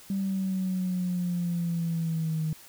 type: linear sweep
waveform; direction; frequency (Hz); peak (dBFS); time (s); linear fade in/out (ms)
sine; down; 196 to 156; -25; 0.1-2.53; 2
effects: tanh soft clip ceiling -21 dBFS + white hiss -51 dBFS RMS until 2.68 s